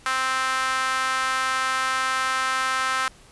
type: tone with high-pass filter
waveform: sawtooth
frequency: 261.6 Hz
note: C4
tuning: in tune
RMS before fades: -24 dBFS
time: 0.06-3.08 s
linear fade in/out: 2 ms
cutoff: 1300 Hz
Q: 2.9
effects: pink hiss -51 dBFS RMS until 3.31 s + resampled to 24000 Hz